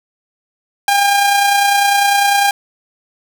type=tone with amplitude modulation; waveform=sawtooth; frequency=804 Hz; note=G5; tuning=44 cents sharp; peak=-5 dBFS; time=0.88-2.51 s; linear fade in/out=2 ms; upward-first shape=sine; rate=30 Hz; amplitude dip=35%; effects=none